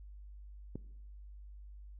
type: click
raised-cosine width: 3 ms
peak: -27 dBFS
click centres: 0.756 s
effects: noise-tail reverb RT60 0.9 s tail -20 dB re dry + added 50 Hz sine -48 dBFS peak until 1.99 s